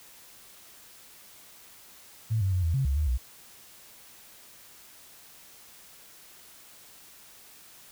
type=tone with pitch steps; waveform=sine; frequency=111 / 96 / 91.3 / 82 / 134.5 / 68.4 / 75.6 / 61.9 Hz; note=A2 / G2 / F#2 / E2 / C3 / C#2 / D#2 / B1; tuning=+16 / -36 / -23 / -9 / +48 / -23 / -49 / +5 cents; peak=-23 dBFS; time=2.3-3.18 s; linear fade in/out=20 ms; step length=110 ms; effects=white hiss -52 dBFS RMS until 7.91 s